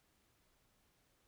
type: silence
effects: pink hiss -75 dBFS RMS until 1.27 s